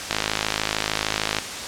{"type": "click train", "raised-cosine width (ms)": 0.2, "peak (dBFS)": -3, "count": 69, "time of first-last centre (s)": [0.11, 1.386], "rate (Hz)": 53.3, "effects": ["white hiss -30 dBFS RMS until 1.67 s", "low-pass 7000 Hz 12 dB/octave"]}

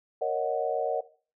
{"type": "chord", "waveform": "sine", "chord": "D# minor seventh", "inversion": "second", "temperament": "equal", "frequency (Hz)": [466.2, 554.4, 622.3, 740], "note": ["A#4", "C#5", "D#5", "F#5"], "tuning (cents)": [0, 0, 0, 0], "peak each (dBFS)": -31, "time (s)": [0.21, 1.01], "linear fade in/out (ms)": 10, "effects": ["noise-tail reverb RT60 0.4 s tail -17 dB re dry"]}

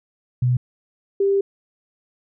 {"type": "tone pair in turn", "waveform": "sine", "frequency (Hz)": [124.5, 395.3], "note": ["B2", "G4"], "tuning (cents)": [14, 15], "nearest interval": "octave + minor sixth", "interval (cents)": 2001, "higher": "second", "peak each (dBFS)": -15, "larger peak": "neither", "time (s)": [[0.42, 0.57], [1.2, 1.41]], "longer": "second", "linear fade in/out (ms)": 5, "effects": []}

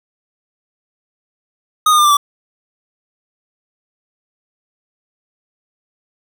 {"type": "tone with pitch steps", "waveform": "square", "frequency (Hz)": [1244.5, 1221.7, 1199.3, 1177.4, 1155.8], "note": ["D#6", "D#6", "D6", "D6", "D6"], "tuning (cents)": [0, -32, 36, 4, -28], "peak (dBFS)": -9, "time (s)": [1.86, 2.17], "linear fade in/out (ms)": 5, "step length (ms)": 62, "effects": []}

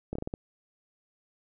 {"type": "slowing click train", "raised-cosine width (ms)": 2, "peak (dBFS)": -20, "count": 6, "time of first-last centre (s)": [0.13, 0.339], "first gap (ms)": 24, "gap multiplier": 1.28, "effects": []}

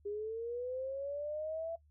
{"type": "linear sweep", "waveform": "sine", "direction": "up", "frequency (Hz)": [404, 670], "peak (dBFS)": -36, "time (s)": [0.05, 1.76], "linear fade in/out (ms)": 10, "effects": ["noise-tail reverb RT60 0.1 s tail -21 dB re dry", "added 74 Hz sine -63 dBFS peak until 1.9 s"]}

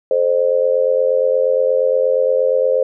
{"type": "tone with amplitude modulation", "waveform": "sine", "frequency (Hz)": 523.3, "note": "C5", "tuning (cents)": 0, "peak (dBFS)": -8, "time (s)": [0.11, 2.83], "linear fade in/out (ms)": 2, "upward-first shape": "sine", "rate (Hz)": 88.5, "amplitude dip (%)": 90, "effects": []}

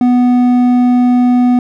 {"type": "tone with hard clipping", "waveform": "sine", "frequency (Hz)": 246.9, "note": "B3", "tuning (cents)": 0, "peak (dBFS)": -8, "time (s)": [0.01, 1.59], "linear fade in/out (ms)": 2, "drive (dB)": 6, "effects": []}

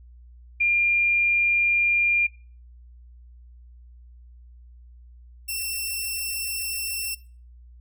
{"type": "tone pair in turn", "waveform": ["sine", "5% pulse"], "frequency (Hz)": [2400, 2693], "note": ["D7", "E7"], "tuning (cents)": [37, 36], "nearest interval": "major second", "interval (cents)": 199, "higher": "second", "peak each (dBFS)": -18, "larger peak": "neither", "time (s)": [[0.6, 2.27], [5.48, 7.15]], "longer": "neither", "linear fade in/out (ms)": 10, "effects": ["noise-tail reverb RT60 0.4 s tail -21 dB re dry", "added 60 Hz sine -45 dBFS peak until 7.8 s"]}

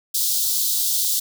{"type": "high-pass noise", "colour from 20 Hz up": "white", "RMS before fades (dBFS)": -21, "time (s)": [0.14, 1.2], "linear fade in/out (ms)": 10, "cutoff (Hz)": 3500, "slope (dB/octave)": 48, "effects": []}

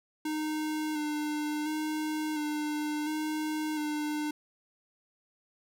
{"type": "tone with vibrato", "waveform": "square", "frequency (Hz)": 304.4, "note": "D#4", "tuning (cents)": -38, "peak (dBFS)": -31, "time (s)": [0.25, 4.31], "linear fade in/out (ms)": 5, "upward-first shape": "square", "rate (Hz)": 0.71, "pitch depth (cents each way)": 22, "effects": []}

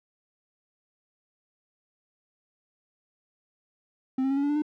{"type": "tone with pitch steps", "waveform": "triangle", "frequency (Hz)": [261.6, 267.9, 274.3, 280.9, 287.6, 294.5, 301.5], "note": ["C4", "C4", "C#4", "C#4", "D4", "D4", "D4"], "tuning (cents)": [0, 41, -18, 23, -36, 5, 46], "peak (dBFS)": -21, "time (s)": [4.18, 4.621], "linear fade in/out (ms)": 5, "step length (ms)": 63, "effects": []}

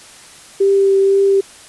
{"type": "tone with vibrato", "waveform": "sine", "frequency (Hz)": 392, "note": "G4", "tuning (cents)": 0, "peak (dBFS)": -9, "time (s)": [0.6, 1.41], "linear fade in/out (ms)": 10, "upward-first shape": "triangle", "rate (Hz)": 2, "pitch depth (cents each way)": 13, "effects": ["white hiss -40 dBFS RMS until 1.68 s", "resampled to 24000 Hz"]}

